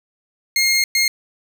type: tone bursts at uneven times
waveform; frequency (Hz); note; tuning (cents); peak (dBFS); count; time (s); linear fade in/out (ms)
20% pulse; 2136; C7; +35; -9; 2; 0.56-0.84 / 0.95-1.08; 2
effects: none